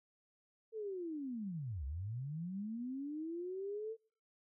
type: linear two-way sweep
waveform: sine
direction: down then up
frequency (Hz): 453.7 to 63.3 to 453.7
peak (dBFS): -39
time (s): 0.72-3.97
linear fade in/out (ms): 50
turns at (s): 1.85
effects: noise-tail reverb RT60 0.4 s tail -21 dB re dry